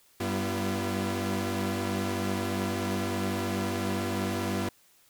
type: tone cluster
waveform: sawtooth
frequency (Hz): 95.7 / 194.5 / 244.1 / 339.1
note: G2 / G3 / B3 / E4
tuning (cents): -41 / -13 / -20 / +49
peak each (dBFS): -30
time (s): 0.2-4.69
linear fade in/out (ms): 5
effects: white hiss -62 dBFS RMS until 5.09 s